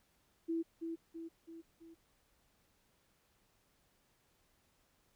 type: tone with echo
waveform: sine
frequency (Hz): 330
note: E4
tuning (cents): +2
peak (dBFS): -33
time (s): 0.48-0.63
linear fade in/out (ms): 20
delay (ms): 330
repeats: 4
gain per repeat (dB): -5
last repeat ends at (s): 1.95
effects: pink hiss -74 dBFS RMS until 5.15 s